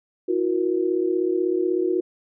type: tone cluster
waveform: sine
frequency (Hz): 328.1 / 364.3 / 473.7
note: E4 / F#4 / A#4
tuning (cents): -8 / -27 / +28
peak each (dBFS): -25 / -21 / -29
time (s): 0.28-2.01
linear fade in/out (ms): 10
effects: none